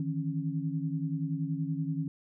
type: tone cluster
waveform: sine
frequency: 152.9 / 163.4 / 273.5 Hz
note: D#3 / E3 / C#4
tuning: -30 / -15 / -23 cents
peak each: -33 / -34 / -35 dBFS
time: 0-2.08 s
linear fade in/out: 2 ms
effects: none